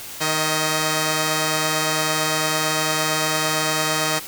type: tone pair together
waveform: 5% pulse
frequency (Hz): 155.56 / 631.1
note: D#3 / D#5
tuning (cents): 0 / +24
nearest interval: 2 octaves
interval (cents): 2424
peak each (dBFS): -11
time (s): 0.2-4.2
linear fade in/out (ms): 20
effects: white hiss -35 dBFS RMS until 4.27 s